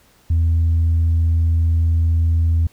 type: tone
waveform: sine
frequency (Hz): 82.41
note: E2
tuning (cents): 0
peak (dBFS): -11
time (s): 0.3-2.67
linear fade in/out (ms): 5
effects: tanh soft clip ceiling -11 dBFS + pink hiss -54 dBFS RMS until 2.72 s